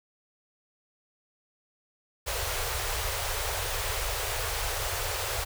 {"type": "band-stop noise", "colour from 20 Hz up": "pink", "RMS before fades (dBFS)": -31, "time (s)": [2.26, 5.45], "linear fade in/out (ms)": 20, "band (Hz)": [110, 410], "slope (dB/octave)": 48, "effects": []}